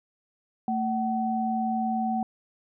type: tone pair together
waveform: sine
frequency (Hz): 224.4 / 754.8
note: A3 / F#5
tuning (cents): +34 / +34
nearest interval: octave + major sixth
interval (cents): 2100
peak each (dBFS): -27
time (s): 0.68-2.23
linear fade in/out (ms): 2
effects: none